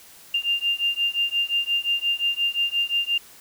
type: beating tone pair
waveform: sine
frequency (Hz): 2794 / 2799.7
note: F7 / F7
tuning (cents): 0 / +4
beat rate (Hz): 5.7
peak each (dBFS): -24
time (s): 0.34-3.18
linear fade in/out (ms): 5
effects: white hiss -48 dBFS RMS until 3.4 s